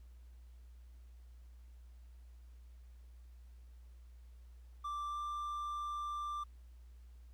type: tone with pitch glide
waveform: triangle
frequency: 1174.7 to 1182.2 Hz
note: D6 to D6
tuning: 0 to +11 cents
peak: -36 dBFS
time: 4.84-6.44 s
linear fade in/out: 10 ms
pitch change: +11 cents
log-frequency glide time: 5.08-5.18 s
effects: added 60 Hz sine -53 dBFS peak until 7.33 s + pink hiss -75 dBFS RMS until 7.33 s